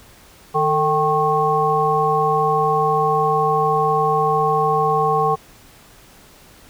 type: harmonic tone with a mistuned harmonic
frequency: 155.5 Hz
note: D#3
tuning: 1 cent flat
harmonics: 1 / 3 / 5 / 7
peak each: -25 / -20 / -19 / -19 dBFS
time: 0.54-5.36 s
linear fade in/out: 20 ms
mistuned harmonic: 3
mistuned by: -74 cents
effects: pink hiss -47 dBFS RMS until 6.69 s